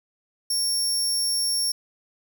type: tone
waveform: 25% pulse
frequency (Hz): 5500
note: F8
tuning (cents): -27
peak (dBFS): -17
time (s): 0.5-1.72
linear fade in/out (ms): 5
effects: none